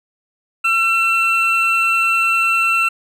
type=tone pair together; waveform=triangle; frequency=1347.5 / 2695 Hz; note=E6 / E7; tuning=+38 / +38 cents; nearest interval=octave; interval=1200 cents; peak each=-16 / -13 dBFS; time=0.64-2.89 s; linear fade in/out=10 ms; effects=none